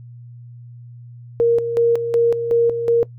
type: tone with tremolo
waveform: sine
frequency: 467.5 Hz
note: A#4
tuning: 5 cents sharp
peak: -11 dBFS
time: 1.4-3.03 s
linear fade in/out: 0 ms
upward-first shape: square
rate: 2.7 Hz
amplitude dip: 60%
effects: noise-tail reverb RT60 0.1 s tail -20 dB re dry + added 120 Hz sine -36 dBFS peak until 3.18 s